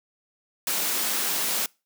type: high-pass noise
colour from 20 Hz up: white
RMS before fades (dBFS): -26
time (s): 0.67-1.66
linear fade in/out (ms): 2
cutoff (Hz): 180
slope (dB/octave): 24
effects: noise-tail reverb RT60 0.3 s tail -26 dB re dry